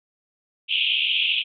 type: band-pass noise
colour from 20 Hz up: pink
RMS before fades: -22 dBFS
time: 0.68-1.44 s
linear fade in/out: 50 ms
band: 2500 to 3400 Hz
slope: 96 dB/octave
effects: none